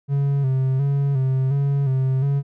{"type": "tone with vibrato", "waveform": "triangle", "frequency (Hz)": 136, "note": "C#3", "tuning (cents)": -33, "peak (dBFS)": -15, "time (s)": [0.08, 2.43], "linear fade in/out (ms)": 50, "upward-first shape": "square", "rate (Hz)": 1.4, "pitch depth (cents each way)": 53, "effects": []}